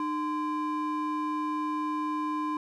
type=ring-modulated tone; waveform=triangle; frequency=668 Hz; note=E5; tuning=23 cents sharp; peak=-23 dBFS; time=0-2.57 s; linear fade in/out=2 ms; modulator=364 Hz; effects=none